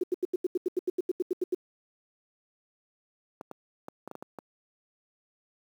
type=tone bursts; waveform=sine; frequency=363.1 Hz; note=F#4; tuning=33 cents flat; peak=-23 dBFS; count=15; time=0.01-1.547 s; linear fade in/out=5 ms; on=25 ms; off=83 ms
type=clicks; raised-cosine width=1 ms; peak=-25 dBFS; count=8; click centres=3.411 / 3.513 / 3.884 / 4.076 / 4.113 / 4.153 / 4.225 / 4.387 s
effects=high-pass 200 Hz 12 dB/octave + 9-bit